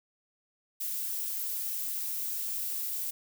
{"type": "noise", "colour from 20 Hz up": "violet", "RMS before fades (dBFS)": -34, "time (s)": [0.8, 3.11], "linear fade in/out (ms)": 10, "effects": []}